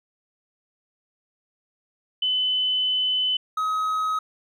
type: tone pair in turn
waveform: sine / triangle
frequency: 3020 / 1269.8 Hz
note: F#7 / D#6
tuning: +35 / +35 cents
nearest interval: octave + minor third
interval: 1500 cents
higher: first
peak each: -20 dBFS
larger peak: neither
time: 2.22-3.37 / 3.57-4.19 s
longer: first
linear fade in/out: 5 ms
effects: none